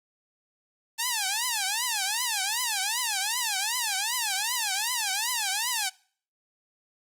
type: tone with vibrato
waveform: 5% pulse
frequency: 873 Hz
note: A5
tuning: 14 cents flat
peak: -14 dBFS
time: 0.98-5.9 s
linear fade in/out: 20 ms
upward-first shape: triangle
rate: 2.6 Hz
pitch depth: 280 cents each way
effects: noise-tail reverb RT60 0.5 s tail -24 dB re dry + Opus 32 kbps